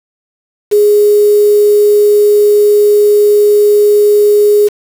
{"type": "tone with quantisation", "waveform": "sine", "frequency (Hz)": 415.3, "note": "G#4", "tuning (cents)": 0, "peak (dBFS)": -4, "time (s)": [0.71, 4.69], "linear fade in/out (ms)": 20, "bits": 4, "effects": []}